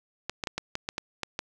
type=clicks; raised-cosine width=0.2 ms; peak=-13 dBFS; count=9; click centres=0.296 / 0.438 / 0.472 / 0.58 / 0.754 / 0.889 / 0.981 / 1.233 / 1.391 s; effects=none